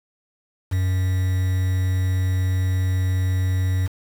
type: tone with quantisation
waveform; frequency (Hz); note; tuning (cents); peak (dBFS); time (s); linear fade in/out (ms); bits
triangle; 92.9; F#2; +7; -16; 0.71-3.88; 20; 6
effects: none